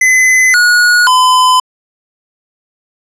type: tone with pitch steps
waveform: square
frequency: 2030 / 1452 / 1014 Hz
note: B6 / F#6 / B5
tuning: +47 / -33 / +45 cents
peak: -6 dBFS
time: 0.01-1.6 s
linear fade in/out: 5 ms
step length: 530 ms
effects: low-pass 10000 Hz 12 dB/octave